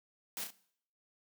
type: noise with echo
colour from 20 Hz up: white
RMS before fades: -40 dBFS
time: 0.37-0.44 s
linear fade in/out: 0 ms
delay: 32 ms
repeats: 2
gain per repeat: -5 dB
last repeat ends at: 0.504 s
effects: noise-tail reverb RT60 0.6 s tail -19 dB re dry + high-pass 150 Hz 12 dB/octave